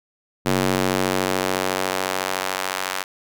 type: tone with high-pass filter sweep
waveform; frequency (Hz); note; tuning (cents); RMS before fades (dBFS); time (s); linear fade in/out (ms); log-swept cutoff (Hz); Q
square; 46.94; F#1; +26; -23; 0.45-3.04; 20; 200 to 1100; 0.8
effects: none